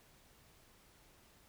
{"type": "silence", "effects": ["pink hiss -65 dBFS RMS until 1.48 s"]}